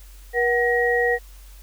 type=tone cluster; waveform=sine; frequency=479.5 / 746 / 1894 Hz; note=A#4 / F#5 / A#6; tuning=+49 / +14 / +27 cents; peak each=-20 / -26 / -21 dBFS; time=0.33-1.19 s; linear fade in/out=50 ms; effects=added 47 Hz sine -41 dBFS peak until 1.62 s + white hiss -52 dBFS RMS until 1.62 s